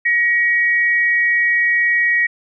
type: tone pair together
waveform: sine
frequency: 1900 / 2259 Hz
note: A#6 / C#7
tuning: +33 / +32 cents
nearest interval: minor third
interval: 299 cents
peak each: -13 / -21 dBFS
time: 0.05-2.27 s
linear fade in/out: 10 ms
effects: none